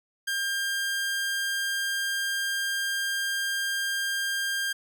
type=tone; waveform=sawtooth; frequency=1600 Hz; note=G6; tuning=35 cents sharp; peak=-23 dBFS; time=0.27-4.73 s; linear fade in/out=10 ms; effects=none